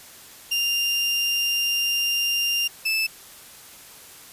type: tone pair in turn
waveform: 30% pulse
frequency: 2794 / 2629 Hz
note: F7 / E7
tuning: 0 / -5 cents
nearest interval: minor second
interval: 105 cents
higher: first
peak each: -18 dBFS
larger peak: neither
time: 0.51-2.68 / 2.85-3.07 s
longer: first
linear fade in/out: 10 ms
effects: white hiss -45 dBFS RMS until 4.32 s + resampled to 32000 Hz